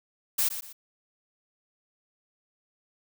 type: noise with echo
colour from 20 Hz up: blue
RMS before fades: -25 dBFS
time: 0.38-0.49 s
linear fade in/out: 10 ms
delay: 120 ms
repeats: 2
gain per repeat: -10 dB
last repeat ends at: 0.73 s
effects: none